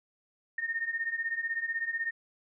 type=beating tone pair; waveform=sine; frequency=1821 / 1837 Hz; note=A#6 / A#6; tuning=-41 / -26 cents; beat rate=16 Hz; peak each=-35 / -32 dBFS; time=0.58-2.11 s; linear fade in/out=5 ms; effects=none